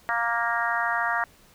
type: harmonic tone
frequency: 233.6 Hz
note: A#3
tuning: 4 cents sharp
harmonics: 3 / 4 / 5 / 6 / 7 / 8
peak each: -30 / -30 / -30 / -30 / -30 / -30 dBFS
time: 0.09-1.24 s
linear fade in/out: 0 ms
effects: pink hiss -56 dBFS RMS until 1.54 s